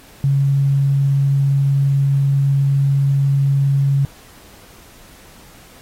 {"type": "tone", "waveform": "sine", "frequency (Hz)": 138.59, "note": "C#3", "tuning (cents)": 0, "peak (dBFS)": -12, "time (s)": [0.24, 4.05], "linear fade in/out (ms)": 0, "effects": ["pink hiss -45 dBFS RMS until 5.81 s", "AAC 48 kbps"]}